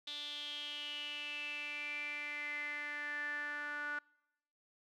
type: tone with band-pass filter sweep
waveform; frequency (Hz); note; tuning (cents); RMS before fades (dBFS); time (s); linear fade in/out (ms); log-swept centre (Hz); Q
sawtooth; 293.7; D4; 0; -42; 0.07-3.99; 5; 3600 to 1500; 9.3
effects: noise-tail reverb RT60 0.9 s tail -26 dB re dry